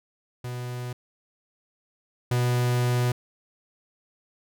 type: tone pair in turn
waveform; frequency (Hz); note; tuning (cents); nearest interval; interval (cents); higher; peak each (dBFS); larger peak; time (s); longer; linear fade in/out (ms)
45% pulse; 123.47 / 123.04; B2 / B2; 0 / -6; unison; 6; first; -31 / -21; second; 0.44-0.93 / 2.31-3.12; second; 5
effects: none